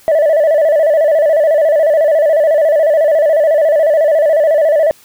sine tone with vibrato, 616 Hz, D#5, 17 cents flat, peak -5 dBFS, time 0.08-4.91 s, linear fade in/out 0 ms, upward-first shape square, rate 14 Hz, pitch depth 88 cents each way, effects tanh soft clip ceiling -6 dBFS + white hiss -45 dBFS RMS until 5.04 s

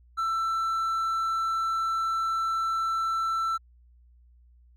triangle tone, 1334 Hz, E6, 20 cents sharp, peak -23 dBFS, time 0.17-3.58 s, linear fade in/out 20 ms, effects added 60 Hz sine -54 dBFS peak until 4.76 s

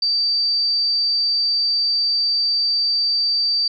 sine tone, 4644 Hz, D8, 20 cents flat, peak -16 dBFS, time 0.02-3.68 s, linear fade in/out 5 ms, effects none

